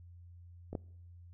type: clicks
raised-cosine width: 2 ms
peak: -28 / -22 dBFS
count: 2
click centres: 0.73 / 0.752 s
effects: noise-tail reverb RT60 0.8 s tail -25 dB re dry + added 87 Hz sine -51 dBFS peak until 1.33 s